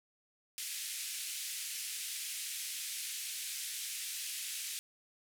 white band-pass noise, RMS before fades -41 dBFS, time 0.58-4.79 s, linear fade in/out 0 ms, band 2100 to 12000 Hz, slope 24 dB/octave, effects none

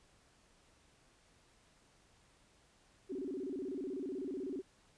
sine tone with vibrato, 323 Hz, E4, 35 cents flat, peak -38 dBFS, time 3.09-4.62 s, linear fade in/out 20 ms, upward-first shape square, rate 16 Hz, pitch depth 280 cents each way, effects pink hiss -68 dBFS RMS until 4.97 s + resampled to 22050 Hz

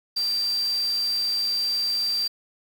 sine tone in noise, 4699 Hz, D8, in tune, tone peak -22 dBFS, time 0.16-2.28 s, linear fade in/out 10 ms, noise white, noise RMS -40 dBFS, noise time 0.16-2.28 s, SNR +15 dB, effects none

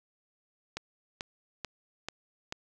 click train, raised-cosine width 0.2 ms, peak -18 dBFS, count 5, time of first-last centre 0.77-2.524 s, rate 2.28 Hz, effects none

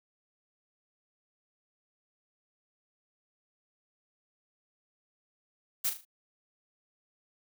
blue noise with echo, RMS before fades -29 dBFS, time 5.84-5.9 s, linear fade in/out 10 ms, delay 38 ms, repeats 4, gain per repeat -8 dB, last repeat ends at 6.052 s, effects none

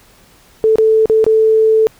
sine tone with dropouts, 440 Hz, A4, in tune, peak -7 dBFS, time 0.64-1.87 s, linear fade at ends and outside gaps 0 ms, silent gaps 0.757-0.784 / 1.057-1.098 / 1.242-1.265 s, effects pink hiss -47 dBFS RMS until 1.99 s

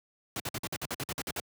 pink noise bursts, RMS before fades -34 dBFS, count 12, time 0.36-1.4 s, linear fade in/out 2 ms, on 39 ms, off 52 ms, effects high-pass 100 Hz 12 dB/octave

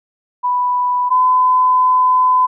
sine tone pair in turn, 989 / 1012.1 Hz, B5 / B5, +2 / +42 cents, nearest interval unison, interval 40 cents, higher second, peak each -13 / -9 dBFS, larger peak second, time 0.43-1.1 / 1.1-2.47 s, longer second, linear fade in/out 20 ms, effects none

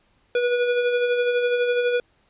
square tone with tremolo, 486.8 Hz, B4, 25 cents flat, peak -18 dBFS, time 0.35-2 s, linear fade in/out 2 ms, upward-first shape sine, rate 12 Hz, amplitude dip 40%, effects pink hiss -63 dBFS RMS until 2.29 s + resampled to 8000 Hz

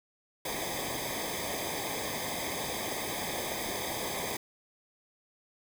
pink noise with comb filter, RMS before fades -35 dBFS, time 0.45-4.37 s, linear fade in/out 5 ms, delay 0.71 ms, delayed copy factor -0.95, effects none

